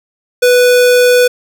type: tone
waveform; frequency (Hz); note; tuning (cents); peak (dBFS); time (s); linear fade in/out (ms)
square; 493.9; B4; 0; -6; 0.42-1.28; 10
effects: none

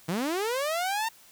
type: linear sweep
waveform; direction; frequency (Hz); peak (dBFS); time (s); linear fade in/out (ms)
sawtooth; up; 151.7 to 923; -23; 0.08-1.09; 10
effects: white hiss -55 dBFS RMS until 1.31 s

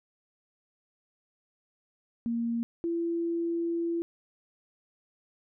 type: tone pair in turn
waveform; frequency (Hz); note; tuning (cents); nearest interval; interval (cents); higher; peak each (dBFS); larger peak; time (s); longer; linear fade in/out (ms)
sine; 233.1 / 337.4; A#3 / E4; 0 / +40; tritone; 640; second; -27; neither; 2.26-2.63 / 2.84-4.02; second; 0
effects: none

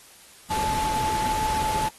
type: tone in noise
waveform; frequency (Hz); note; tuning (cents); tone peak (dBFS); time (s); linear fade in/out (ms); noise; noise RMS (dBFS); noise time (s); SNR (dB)
sine; 867; A5; -26; -24; 0.5-1.89; 10; pink; -31; 0.5-1.89; +4
effects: white hiss -50 dBFS RMS until 1.98 s + AAC 32 kbps

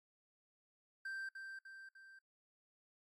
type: tone with echo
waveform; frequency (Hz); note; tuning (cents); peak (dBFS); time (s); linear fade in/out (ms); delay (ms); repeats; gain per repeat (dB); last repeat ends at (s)
triangle; 1568; G6; 0; -40; 1.05-1.29; 5; 300; 3; -5; 2.19
effects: noise-tail reverb RT60 0.2 s tail -24 dB re dry + AAC 64 kbps

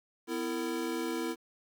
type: tone cluster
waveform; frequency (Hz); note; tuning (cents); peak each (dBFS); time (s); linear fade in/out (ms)
square; 252.1 / 332 / 456.2; B3 / E4 / A#4; +36 / +12 / -37; -39 / -35 / -39; 0.27-1.36; 50
effects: 10-bit

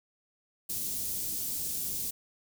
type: band-stop noise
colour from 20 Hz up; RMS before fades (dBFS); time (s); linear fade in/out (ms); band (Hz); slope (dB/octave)
white; -34; 0.69-2.11; 10; 290 to 6100; 12
effects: none

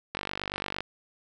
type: click train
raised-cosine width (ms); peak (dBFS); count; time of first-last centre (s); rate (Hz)
0.3; -15; 33; 0.15-0.806; 48.8
effects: none

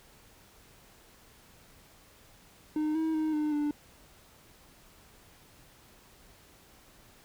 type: tone with pitch steps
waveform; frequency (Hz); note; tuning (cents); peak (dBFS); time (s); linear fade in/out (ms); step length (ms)
triangle; 306.3 / 319.5 / 312.2 / 302.3 / 294.9; D#4 / D#4 / D#4 / D#4 / D4; -27 / +46 / +6 / -50 / +7; -25; 2.76-3.71; 2; 190
effects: pink hiss -58 dBFS RMS until 7.24 s

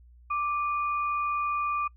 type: tone pair together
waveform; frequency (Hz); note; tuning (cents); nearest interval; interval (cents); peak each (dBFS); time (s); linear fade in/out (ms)
sine; 1174.7 / 2460; D6 / D#7; 0 / -20; octave + minor second; 1280; -26 / -36; 0.3-1.88; 10
effects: noise-tail reverb RT60 0.1 s tail -24 dB re dry + added 60 Hz sine -51 dBFS peak until 1.96 s

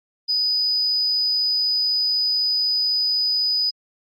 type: tone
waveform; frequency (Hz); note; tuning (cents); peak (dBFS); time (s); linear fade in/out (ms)
sine; 4978; D#8; 0; -17; 0.28-3.71; 20
effects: tanh soft clip ceiling -13 dBFS + Opus 48 kbps

